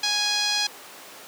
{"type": "tone with low-pass filter", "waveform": "5% pulse", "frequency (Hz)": 830, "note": "G#5", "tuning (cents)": -1, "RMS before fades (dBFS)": -24, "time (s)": [0.03, 0.67], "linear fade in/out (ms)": 5, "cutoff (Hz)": 4700, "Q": 2.3, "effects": ["pink hiss -42 dBFS RMS until 1.27 s", "high-pass 400 Hz 12 dB/octave"]}